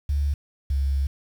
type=tone pair in turn; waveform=sine; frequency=71.5 / 68.76 Hz; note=D2 / C#2; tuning=-46 / -13 cents; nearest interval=minor second; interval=67 cents; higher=first; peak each=-20 / -20 dBFS; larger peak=neither; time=0.09-0.34 / 0.7-1.07 s; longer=second; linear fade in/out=5 ms; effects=8-bit